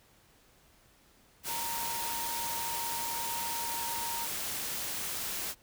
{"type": "tone in noise", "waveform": "sine", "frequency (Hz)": 929, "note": "A#5", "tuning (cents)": -6, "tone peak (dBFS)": -37, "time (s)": [1.46, 4.28], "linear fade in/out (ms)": 50, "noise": "white", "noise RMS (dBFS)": -36, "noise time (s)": [1.43, 5.55], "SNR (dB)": -4, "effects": ["pink hiss -63 dBFS RMS until 5.62 s"]}